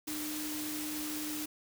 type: tone in noise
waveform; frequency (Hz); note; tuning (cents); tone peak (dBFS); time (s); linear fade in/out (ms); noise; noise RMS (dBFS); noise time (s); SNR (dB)
sine; 303.5; D#4; -43; -38; 0.07-1.46; 10; white; -40; 0.07-1.46; -1
effects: none